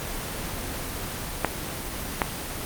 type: clicks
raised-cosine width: 0.5 ms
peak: -4 dBFS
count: 2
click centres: 1.447 / 2.218 s
effects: pink hiss -32 dBFS RMS until 2.65 s + Opus 24 kbps